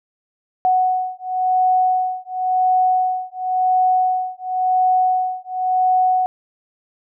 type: beating tone pair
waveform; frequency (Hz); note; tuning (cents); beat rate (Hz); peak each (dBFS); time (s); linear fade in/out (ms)
sine; 740 / 740.94; F#5 / F#5; 0 / +2; 0.94; -18; 0.65-6.26; 0
effects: none